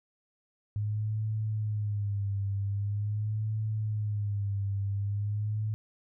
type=tone with vibrato; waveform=sine; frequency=103.83 Hz; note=G#2; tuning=in tune; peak=-28 dBFS; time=0.76-5.74 s; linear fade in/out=0 ms; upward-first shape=sine; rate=0.44 Hz; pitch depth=78 cents each way; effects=none